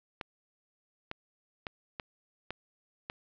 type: clicks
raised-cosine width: 0.3 ms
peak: -20 dBFS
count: 6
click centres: 0.212 / 1.114 / 1.668 / 1.998 / 2.506 / 3.099 s
effects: low-pass 4000 Hz 12 dB/octave